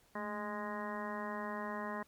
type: harmonic tone with a mistuned harmonic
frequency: 207.7 Hz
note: G#3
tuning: in tune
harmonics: 1 / 2 / 3 / 4 / 5 / 6 / 7 / 8 / 9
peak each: -43 / -47 / -45 / -48 / -43 / -51 / -53 / -51 / -47 dBFS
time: 0.15-2.03 s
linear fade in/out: 5 ms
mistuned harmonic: 1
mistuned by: +62 cents
effects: pink hiss -68 dBFS RMS until 2.07 s + MP3 96 kbps